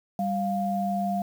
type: tone pair together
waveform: sine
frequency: 196.5 / 700.2 Hz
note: G3 / F5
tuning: +4 / +4 cents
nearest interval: octave + minor seventh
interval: 2200 cents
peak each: -27 / -27 dBFS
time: 0.19-1.22 s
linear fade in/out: 2 ms
effects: 8-bit